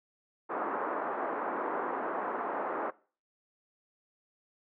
white band-pass noise, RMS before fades -34 dBFS, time 0.49-2.91 s, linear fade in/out 20 ms, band 280 to 1300 Hz, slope 24 dB/octave, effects noise-tail reverb RT60 0.4 s tail -21 dB re dry + low-pass 2000 Hz 12 dB/octave

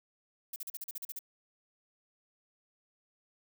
violet noise bursts, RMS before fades -40 dBFS, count 10, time 0.53-1.191 s, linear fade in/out 5 ms, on 31 ms, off 39 ms, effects none

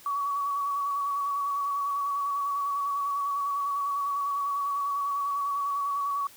sine tone with vibrato, 1130 Hz, C#6, 33 cents sharp, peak -26 dBFS, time 0.06-6.27 s, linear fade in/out 2 ms, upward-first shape square, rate 10 Hz, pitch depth 21 cents each way, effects white hiss -52 dBFS RMS until 6.36 s

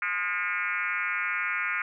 sine tone with frequency modulation, 1809 Hz, A6, 48 cents sharp, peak -26 dBFS, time 0.02-1.82 s, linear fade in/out 2 ms, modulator 190 Hz, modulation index 3.1, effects none

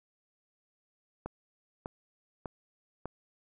click train, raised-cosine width 1 ms, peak -23 dBFS, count 4, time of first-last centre 1.26-3.056 s, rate 1.67 Hz, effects none

